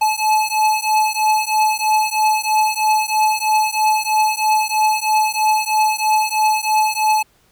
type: beating tone pair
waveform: square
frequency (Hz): 860 / 863.1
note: A5 / A5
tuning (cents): -40 / -34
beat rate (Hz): 3.1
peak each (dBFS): -18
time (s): 0.01-7.23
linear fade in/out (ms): 10
effects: pink hiss -57 dBFS RMS until 7.51 s